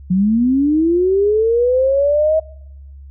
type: linear sweep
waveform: sine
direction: up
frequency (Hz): 176.7 to 640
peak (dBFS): -11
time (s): 0.1-2.4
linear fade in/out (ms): 10
effects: noise-tail reverb RT60 0.8 s tail -25 dB re dry + added 69 Hz sine -34 dBFS peak until 3.1 s